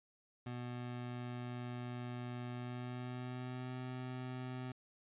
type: tone with pitch glide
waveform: 25% pulse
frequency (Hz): 122.6 to 127.22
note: B2 to C3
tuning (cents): -12 to -48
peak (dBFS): -38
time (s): 0.46-4.72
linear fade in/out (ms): 5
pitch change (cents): +64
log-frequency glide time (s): 2.53-3.75
effects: resampled to 8000 Hz